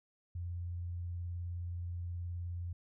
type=tone with vibrato; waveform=sine; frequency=87.2 Hz; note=F2; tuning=2 cents flat; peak=-37 dBFS; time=0.35-2.73 s; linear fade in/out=5 ms; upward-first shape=sine; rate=19 Hz; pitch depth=22 cents each way; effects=none